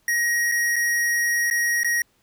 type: tone with dropouts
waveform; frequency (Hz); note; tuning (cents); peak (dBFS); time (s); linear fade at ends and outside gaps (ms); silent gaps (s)
square; 1889; A#6; +22; -20; 0.08-2.02; 2; 0.516-0.52 / 0.759-0.763 / 1.501-1.51 / 1.833-1.845
effects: pink hiss -64 dBFS RMS until 2.22 s